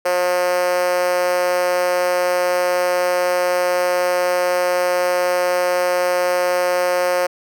5% pulse tone with high-pass filter, 179.2 Hz, F3, 45 cents sharp, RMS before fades -18 dBFS, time 0.05-7.27 s, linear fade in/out 10 ms, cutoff 490 Hz, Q 7.7, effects none

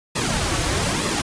pink noise with flanger, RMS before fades -22 dBFS, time 0.15-1.22 s, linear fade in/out 10 ms, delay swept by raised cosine 1.3 to 5 ms, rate 1.1 Hz, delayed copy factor -0.65, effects resampled to 22050 Hz

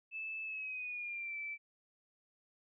sine tone with pitch glide, 2623 to 2323 Hz, E7 to D7, -9 to -20 cents, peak -39 dBFS, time 0.11-1.58 s, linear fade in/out 50 ms, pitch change -211 cents, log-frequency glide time 0.43-1.37 s, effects none

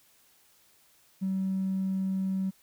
triangle tone with tanh clipping, 190.7 Hz, G3, 47 cents flat, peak -26 dBFS, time 1.21-2.51 s, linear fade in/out 20 ms, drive 1 dB, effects white hiss -63 dBFS RMS until 2.62 s

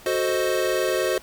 square chord, F# diminished seventh, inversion none, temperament equal, 370 / 440 / 523.3 / 622.3 Hz, F#4 / A4 / C5 / Eb5, 0 / 0 / 0 / 0 cents, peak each -26 / -30 / -26 / -28 dBFS, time 0.06-1.18 s, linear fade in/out 2 ms, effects pink hiss -47 dBFS RMS until 1.22 s

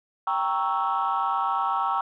sine chord, G diminished seventh, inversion none, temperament equal, 784 / 932.3 / 1108.7 / 1318.5 Hz, G5 / Bb5 / Db6 / Fb6, 0 / 0 / 0 / 0 cents, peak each -27 dBFS, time 0.27-2.01 s, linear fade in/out 2 ms, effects tanh soft clip ceiling -16 dBFS

